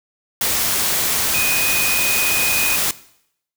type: tone in noise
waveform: sine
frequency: 2489 Hz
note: D#7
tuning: in tune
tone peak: -19 dBFS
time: 1.34-2.76 s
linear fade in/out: 2 ms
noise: white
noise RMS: -19 dBFS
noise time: 0.41-2.91 s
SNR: -3 dB
effects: noise-tail reverb RT60 0.7 s tail -18 dB re dry